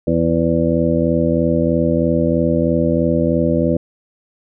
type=harmonic tone; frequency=83.1 Hz; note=E2; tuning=15 cents sharp; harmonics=1 / 2 / 3 / 4 / 6 / 7; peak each=-24 / -19 / -19 / -20 / -20 / -21 dBFS; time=0.07-3.77 s; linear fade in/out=5 ms; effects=none